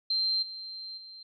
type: tone with level steps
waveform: sine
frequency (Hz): 4144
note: C8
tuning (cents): -17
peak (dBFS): -25 / -38 / -44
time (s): 0.1-1.23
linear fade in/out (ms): 5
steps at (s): 0.42 / 0.97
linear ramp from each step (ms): 10
effects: none